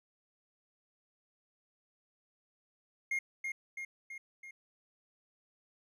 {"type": "tone with echo", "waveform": "triangle", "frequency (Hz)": 2134, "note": "C7", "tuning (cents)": 34, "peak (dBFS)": -29, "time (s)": [3.11, 3.19], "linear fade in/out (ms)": 5, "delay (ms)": 330, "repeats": 4, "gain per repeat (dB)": -4, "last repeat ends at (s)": 4.51, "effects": []}